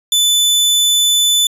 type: tone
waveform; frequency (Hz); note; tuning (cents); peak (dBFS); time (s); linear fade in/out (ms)
sawtooth; 3500; A7; -10; -7; 0.12-1.47; 2
effects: resampled to 32000 Hz